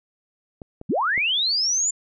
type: clicks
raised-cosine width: 2 ms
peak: -23 dBFS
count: 3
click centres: 0.618 / 0.814 / 1.178 s
type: linear sweep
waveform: sine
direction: up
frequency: 124.2 to 7200 Hz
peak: -19 dBFS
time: 0.89-1.91 s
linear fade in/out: 10 ms
effects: none